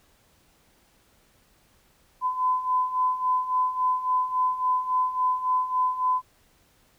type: beating tone pair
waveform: sine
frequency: 1010 / 1013.6 Hz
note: B5 / B5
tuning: +39 / +45 cents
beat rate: 3.6 Hz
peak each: -28 / -23 dBFS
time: 2.21-6.22 s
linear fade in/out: 50 ms
effects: pink hiss -62 dBFS RMS until 6.98 s